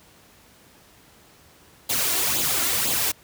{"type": "noise with flanger", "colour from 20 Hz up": "white", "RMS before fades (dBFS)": -23, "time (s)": [1.89, 3.12], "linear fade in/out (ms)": 10, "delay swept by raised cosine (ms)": [0.26, 2.96], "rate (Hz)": 2, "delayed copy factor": 0.65, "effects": ["pink hiss -53 dBFS RMS until 3.23 s", "high-pass 60 Hz 12 dB/octave"]}